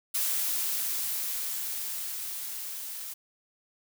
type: noise with level ramp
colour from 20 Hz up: blue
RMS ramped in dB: -28 to -39 dBFS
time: 0.14-3.14 s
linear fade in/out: 10 ms
effects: none